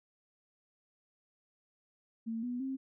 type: tone with pitch steps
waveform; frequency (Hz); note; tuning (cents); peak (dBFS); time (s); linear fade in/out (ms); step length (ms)
sine; 226.4 / 245.5 / 266.1; A3 / B3 / C4; +50 / -10 / +29; -34; 2.26-2.77; 20; 170
effects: none